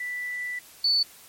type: tone pair in turn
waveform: sine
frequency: 1975.5 / 4481 Hz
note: B6 / C#8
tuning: 0 / +18 cents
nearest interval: octave + major second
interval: 1418 cents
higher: second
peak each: -29 / -19 dBFS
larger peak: second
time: 0-0.59 / 0.84-1.03 s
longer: first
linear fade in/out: 5 ms
effects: white hiss -50 dBFS RMS until 1.28 s + MP3 64 kbps